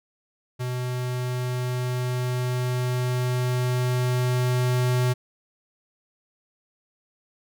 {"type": "tone with level ramp", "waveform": "square", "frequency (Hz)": 125.2, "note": "B2", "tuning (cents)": 24, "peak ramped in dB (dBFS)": [-27, -20], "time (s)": [0.59, 5.14], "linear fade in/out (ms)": 20, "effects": []}